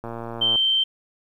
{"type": "click train", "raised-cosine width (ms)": 1, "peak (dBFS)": -19, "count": 61, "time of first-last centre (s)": [0.04, 0.557], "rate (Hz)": 116}
{"type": "tone", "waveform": "sine", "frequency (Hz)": 3121, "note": "G7", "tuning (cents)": -8, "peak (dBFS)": -17, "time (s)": [0.41, 0.84], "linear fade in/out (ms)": 10}
{"effects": ["9-bit"]}